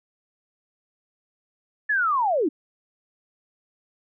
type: linear sweep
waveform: sine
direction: down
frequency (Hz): 1760 to 266.6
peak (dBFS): -19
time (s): 1.89-2.49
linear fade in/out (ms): 10
effects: none